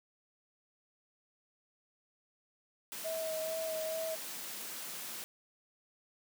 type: high-pass noise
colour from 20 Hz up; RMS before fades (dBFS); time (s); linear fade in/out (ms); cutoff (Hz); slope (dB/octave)
white; -43; 2.92-5.24; 0; 150; 48
type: tone with vibrato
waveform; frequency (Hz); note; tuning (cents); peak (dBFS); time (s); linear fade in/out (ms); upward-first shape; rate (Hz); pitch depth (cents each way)
sine; 640; D#5; +49; -35; 3.04-4.16; 20; sine; 2.3; 20
effects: none